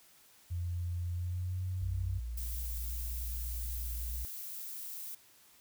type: tone with pitch glide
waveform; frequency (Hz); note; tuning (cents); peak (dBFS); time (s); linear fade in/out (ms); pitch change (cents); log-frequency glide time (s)
sine; 87.31 to 92.23; F2 to F#2; 0 to -5; -33; 0.5-2.2; 20; +95; 1.11-1.61
type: tone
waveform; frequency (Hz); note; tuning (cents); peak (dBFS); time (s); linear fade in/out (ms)
sine; 58.7; A#1; +13; -36; 1.82-4.25; 0
type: noise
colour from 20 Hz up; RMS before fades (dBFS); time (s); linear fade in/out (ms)
violet; -43; 2.37-5.15; 5
effects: white hiss -62 dBFS RMS until 5.6 s